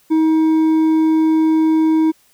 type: tone with hard clipping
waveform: triangle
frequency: 317.4 Hz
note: D#4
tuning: 35 cents sharp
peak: -12 dBFS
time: 0.1-2.12 s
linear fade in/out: 20 ms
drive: 7 dB
effects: white hiss -55 dBFS RMS until 2.33 s